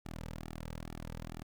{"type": "tone with flanger", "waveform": "sawtooth", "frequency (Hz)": 40.53, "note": "E1", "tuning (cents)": -29, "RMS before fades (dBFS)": -44, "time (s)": [0.05, 1.43], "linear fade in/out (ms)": 10, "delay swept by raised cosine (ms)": [1.9, 2.88], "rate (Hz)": 2.3, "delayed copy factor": -0.85, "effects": ["12-bit"]}